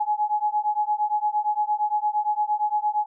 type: beating tone pair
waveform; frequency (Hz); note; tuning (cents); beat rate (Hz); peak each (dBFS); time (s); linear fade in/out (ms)
sine; 838 / 846.7; G#5 / G#5; +15 / +33; 8.7; -24; 0-3.06; 10
effects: none